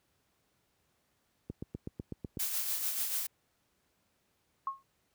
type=click train; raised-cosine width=3 ms; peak=-25 dBFS; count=8; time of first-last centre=1.5-2.372 s; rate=8.03 Hz
type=noise with tremolo; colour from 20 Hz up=blue; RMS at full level=-32 dBFS; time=2.39-3.27 s; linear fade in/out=10 ms; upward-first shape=triangle; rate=6.8 Hz; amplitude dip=50%
type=tone with exponential decay; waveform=sine; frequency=1084 Hz; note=C#6; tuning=39 cents flat; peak=-28 dBFS; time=4.67-4.83 s; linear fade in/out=2 ms; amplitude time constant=33 ms
effects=pink hiss -75 dBFS RMS until 5.14 s + high-pass 60 Hz 12 dB/octave